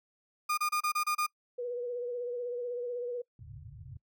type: tone bursts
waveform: 35% pulse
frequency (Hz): 1217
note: D#6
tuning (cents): -39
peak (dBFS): -26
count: 7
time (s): 0.49-1.266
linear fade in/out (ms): 10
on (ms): 86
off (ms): 29
type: tone with vibrato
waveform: sine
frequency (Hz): 486.3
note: B4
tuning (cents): -27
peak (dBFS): -33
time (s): 1.58-3.22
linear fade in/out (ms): 10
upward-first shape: sine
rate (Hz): 16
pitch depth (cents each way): 37
type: low-pass noise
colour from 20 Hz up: white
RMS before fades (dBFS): -44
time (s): 3.39-3.97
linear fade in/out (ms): 2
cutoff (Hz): 140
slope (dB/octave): 96
effects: noise-tail reverb RT60 0.1 s tail -24 dB re dry + high-pass 80 Hz 12 dB/octave